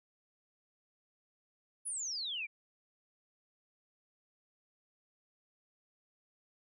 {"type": "exponential sweep", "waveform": "sine", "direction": "down", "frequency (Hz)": [10548, 2268], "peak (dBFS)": -36, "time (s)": [1.85, 2.47], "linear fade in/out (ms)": 20, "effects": []}